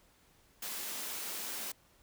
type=high-pass noise; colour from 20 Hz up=white; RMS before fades=-40 dBFS; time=0.62-1.72 s; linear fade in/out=5 ms; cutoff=180 Hz; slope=96 dB/octave; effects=pink hiss -66 dBFS RMS until 2.02 s